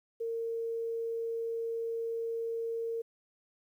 sine tone, 458.5 Hz, A#4, 29 cents flat, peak -32 dBFS, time 0.2-3.02 s, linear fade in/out 10 ms, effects 11-bit

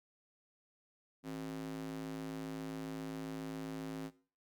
square tone with high-pass filter, 53.7 Hz, A1, 41 cents flat, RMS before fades -43 dBFS, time 1.23-4.11 s, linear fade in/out 50 ms, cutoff 230 Hz, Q 3.3, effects noise-tail reverb RT60 0.4 s tail -17 dB re dry

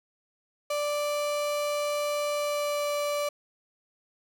35% pulse tone with pitch glide, 587 to 583.6 Hz, D5 to D5, -1 to -11 cents, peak -25 dBFS, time 0.7-3.29 s, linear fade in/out 5 ms, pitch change -10 cents, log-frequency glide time 2.33-2.95 s, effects none

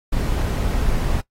brown noise, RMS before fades -20 dBFS, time 0.12-1.21 s, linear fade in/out 10 ms, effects noise-tail reverb RT60 0.1 s tail -18 dB re dry + AAC 48 kbps

